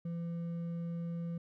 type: tone with hard clipping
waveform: triangle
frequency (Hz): 169.3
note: E3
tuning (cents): +46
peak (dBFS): -37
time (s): 0.05-1.38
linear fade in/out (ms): 5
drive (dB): 8
effects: none